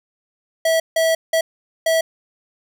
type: tone bursts at uneven times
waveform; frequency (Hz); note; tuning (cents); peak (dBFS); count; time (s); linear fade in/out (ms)
square; 651; E5; -22; -15; 4; 0.65-0.8 / 0.96-1.15 / 1.33-1.41 / 1.86-2.01; 5
effects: none